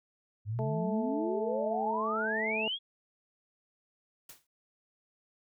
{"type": "exponential sweep", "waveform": "sine", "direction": "up", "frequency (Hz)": [100, 3403], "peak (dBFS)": -31, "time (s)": [0.45, 2.79], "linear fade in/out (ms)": 50}
{"type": "harmonic tone", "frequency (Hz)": 218.5, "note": "A3", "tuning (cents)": -12, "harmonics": [1, 2, 3, 4], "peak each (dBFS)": [-38, -36, -37, -40], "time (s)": [0.59, 2.68], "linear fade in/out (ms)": 0}
{"type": "noise with exponential decay", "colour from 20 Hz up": "white", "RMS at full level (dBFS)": -45, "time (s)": [4.29, 4.47], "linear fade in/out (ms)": 5, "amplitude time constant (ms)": 39}
{"effects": []}